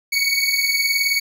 25% pulse beating tone pair, 2224 / 2243 Hz, C#7 / C#7, +5 / +20 cents, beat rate 19 Hz, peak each -16 dBFS, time 0.12-1.2 s, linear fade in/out 10 ms, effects none

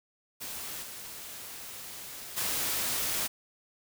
white noise with level steps, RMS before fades -39 / -43 / -31 dBFS, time 0.4-3.28 s, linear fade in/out 20 ms, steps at 0.82 / 2.36 s, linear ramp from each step 20 ms, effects none

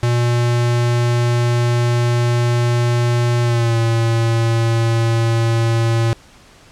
square tone with pitch glide, 120 to 114.91 Hz, B2 to A#2, -49 to -24 cents, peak -14 dBFS, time 0.03-6.13 s, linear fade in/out 0 ms, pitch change -75 cents, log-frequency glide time 3.43-3.77 s, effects pink hiss -46 dBFS RMS until 6.71 s + low-pass 8000 Hz 12 dB/octave

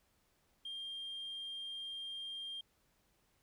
sine tone, 3199 Hz, G7, 34 cents sharp, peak -40 dBFS, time 0.65-2.61 s, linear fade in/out 5 ms, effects tanh soft clip ceiling -39 dBFS + pink hiss -75 dBFS RMS until 3.42 s

